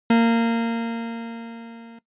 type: tone with level ramp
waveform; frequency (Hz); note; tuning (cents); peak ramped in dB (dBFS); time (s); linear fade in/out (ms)
40% pulse; 230.6; A#3; -19; -12 to -40; 0.1-1.99; 5
effects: noise-tail reverb RT60 0.1 s tail -18 dB re dry + resampled to 8000 Hz